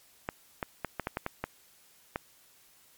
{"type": "clicks", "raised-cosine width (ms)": 0.5, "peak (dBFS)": -16, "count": 9, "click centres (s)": [0.289, 0.628, 0.847, 0.997, 1.071, 1.171, 1.264, 1.44, 2.159], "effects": ["white hiss -61 dBFS RMS until 2.97 s", "MP3 96 kbps"]}